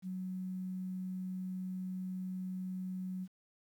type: tone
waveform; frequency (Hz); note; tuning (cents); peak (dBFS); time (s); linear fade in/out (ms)
sine; 185.7; F#3; +7; -37; 0.02-3.28; 50
effects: 11-bit